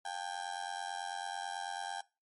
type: tone with amplitude modulation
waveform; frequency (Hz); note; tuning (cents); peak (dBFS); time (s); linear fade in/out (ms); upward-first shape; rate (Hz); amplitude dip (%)
35% pulse; 796; G5; +26; -32; 0.05-2.01; 5; sine; 89.1; 95
effects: noise-tail reverb RT60 0.3 s tail -22 dB re dry + MP3 48 kbps